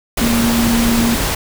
sine tone in noise, 233.1 Hz, A#3, in tune, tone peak -13 dBFS, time 0.21-1.15 s, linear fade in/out 5 ms, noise pink, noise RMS -18 dBFS, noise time 0.17-1.35 s, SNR +2 dB, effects none

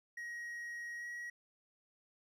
triangle tone with pitch glide, 1892 to 1908.5 Hz, A#6 to A#6, +25 to +40 cents, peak -40 dBFS, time 0.17-1.3 s, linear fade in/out 5 ms, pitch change +15 cents, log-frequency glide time 0.97-1.06 s, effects none

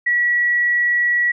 sine tone, 1932 Hz, B6, 39 cents flat, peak -14 dBFS, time 0.06-1.32 s, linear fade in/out 10 ms, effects none

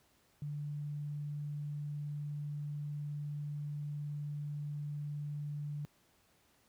sine tone, 146.83 Hz, D3, in tune, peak -37 dBFS, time 0.42-5.85 s, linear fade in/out 0 ms, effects pink hiss -70 dBFS RMS until 6.68 s + high-pass 60 Hz 12 dB/octave

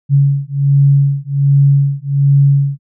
sine beating tone pair, 139.4 / 140.7 Hz, C#3 / C#3, +10 / +26 cents, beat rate 1.3 Hz, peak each -11 dBFS, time 0.09-2.79 s, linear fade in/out 50 ms, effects none

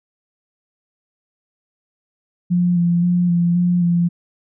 sine tone with vibrato, 174.61 Hz, F3, in tune, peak -13 dBFS, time 2.5-4.09 s, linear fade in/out 20 ms, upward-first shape square, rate 1.9 Hz, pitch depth 21 cents each way, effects none

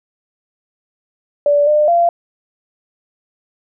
sine tone with pitch steps, 580 / 601 / 687 Hz, D5 / D5 / F5, -22 / +40 / -29 cents, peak -9 dBFS, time 1.46-2.09 s, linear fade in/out 2 ms, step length 210 ms, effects none

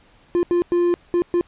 triangle tone bursts at uneven times, 349.2 Hz, F4, in tune, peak -13 dBFS, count 5, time 0.35-0.43 / 0.51-0.62 / 0.72-0.94 / 1.14-1.22 / 1.34-1.41 s, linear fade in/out 0 ms, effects pink hiss -54 dBFS RMS until 1.47 s + resampled to 8000 Hz

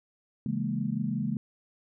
sine chord, A# half-diminished seventh, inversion first, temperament equal with one note detuned, 137.32 / 164.81 / 207.7 / 233.1 Hz, C#3 / E3 / G#3 / A#3, -16 / 0 / 0 / 0 cents, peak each -34 / -35 / -31 / -33 dBFS, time 0.46-1.37 s, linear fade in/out 2 ms, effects none

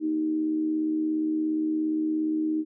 sine tone with amplitude modulation, 311.5 Hz, D#4, 2 cents sharp, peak -21 dBFS, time 0-2.65 s, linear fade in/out 50 ms, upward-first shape sine, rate 77.2 Hz, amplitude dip 50%, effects none

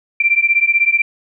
sine beating tone pair, 2349 / 2365 Hz, D7 / D7, 0 / +12 cents, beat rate 16 Hz, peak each -14 dBFS, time 0.2-1.02 s, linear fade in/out 5 ms, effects none

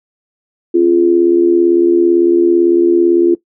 sine tone with amplitude modulation, 345.1 Hz, F4, 21 cents flat, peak -3 dBFS, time 0.74-3.35 s, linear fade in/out 10 ms, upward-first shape sine, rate 77.9 Hz, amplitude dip 70%, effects noise-tail reverb RT60 0.1 s tail -17 dB re dry

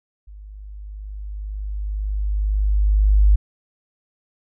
sine tone with level ramp, 51 Hz, G#1, 31 cents flat, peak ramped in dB -37 to -9 dBFS, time 0.27-3.36 s, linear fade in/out 10 ms, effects none

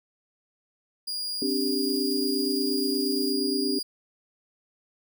40% pulse tone, 4851 Hz, D#8, 45 cents flat, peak -28 dBFS, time 1.07-3.83 s, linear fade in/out 10 ms
sine chord, C suspended second, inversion none, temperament equal with one note detuned, 261.6 / 290.1 / 392 Hz, C4 / D4 / G4, 0 / -21 / 0 cents, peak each -29 dBFS, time 1.42-3.79 s, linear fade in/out 2 ms
violet noise with tremolo, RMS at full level -41 dBFS, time 1.44-3.35 s, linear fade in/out 50 ms, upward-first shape sine, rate 18 Hz, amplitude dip 40%
effects none

